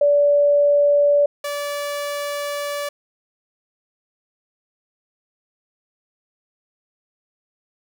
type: tone pair in turn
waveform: sine / sawtooth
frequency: 578 / 578 Hz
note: D5 / D5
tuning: -28 / -28 cents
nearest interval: unison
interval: 0 cents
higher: neither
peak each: -12 / -20 dBFS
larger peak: first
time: 0.01-1.26 / 1.44-2.89 s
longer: second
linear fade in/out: 5 ms
effects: none